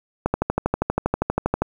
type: click train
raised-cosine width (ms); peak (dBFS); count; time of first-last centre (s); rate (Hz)
1; -5; 18; 0.26-1.62; 12.5
effects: 7-bit